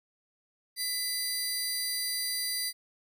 20% pulse tone pair together, 1999 / 4754 Hz, B6 / D8, +20 / +20 cents, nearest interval octave + minor third, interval 1500 cents, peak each -32 / -25 dBFS, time 0.76-2.73 s, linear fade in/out 50 ms, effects none

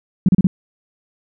sine tone bursts, 186 Hz, F#3, 9 cents sharp, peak -8 dBFS, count 4, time 0.26-0.47 s, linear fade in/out 2 ms, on 27 ms, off 34 ms, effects none

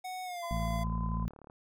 square tone with pitch glide, 740 to 682.5 Hz, F#5 to F5, 0 to -40 cents, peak -38 dBFS, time 0.04-0.84 s, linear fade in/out 10 ms, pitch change -140 cents, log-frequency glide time 0.24-0.44 s
sine tone with tremolo, 1019 Hz, C6, 46 cents flat, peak -38 dBFS, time 0.42-1.25 s, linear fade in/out 20 ms, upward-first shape sine, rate 10 Hz, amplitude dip 40%
harmonic tone, 56 Hz, A1, 31 cents sharp, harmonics 1 / 2 / 3 / 4, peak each -33 / -38 / -36 / -41 dBFS, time 0.51-1.28 s, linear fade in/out 0 ms
click train, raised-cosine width 1 ms, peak -37 dBFS, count 35, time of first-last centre 0.57-1.499 s, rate 36.6 Hz
effects none

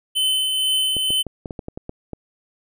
square tone with tremolo, 3048 Hz, G7, 49 cents flat, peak -17 dBFS, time 0.15-1.23 s, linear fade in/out 20 ms, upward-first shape triangle, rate 2.1 Hz, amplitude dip 35%
clicks, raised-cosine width 2 ms, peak -17 dBFS, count 10, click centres 0.967 / 1.105 / 1.267 / 1.458 / 1.508 / 1.592 / 1.684 / 1.775 / 1.894 / 2.133 s
effects none

